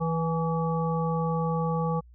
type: harmonic tone with a mistuned harmonic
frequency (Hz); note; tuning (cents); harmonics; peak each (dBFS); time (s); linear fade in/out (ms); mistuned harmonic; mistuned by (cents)
163.3; E3; -16; 1 / 3 / 5 / 7; -26 / -31 / -33 / -34; 0-2.01; 20; 5; +38
effects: added 60 Hz sine -49 dBFS peak until 2.14 s